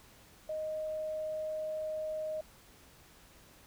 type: tone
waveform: sine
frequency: 622.3 Hz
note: D#5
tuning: in tune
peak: -34 dBFS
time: 0.49-2.41 s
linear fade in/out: 5 ms
effects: pink hiss -59 dBFS RMS until 3.66 s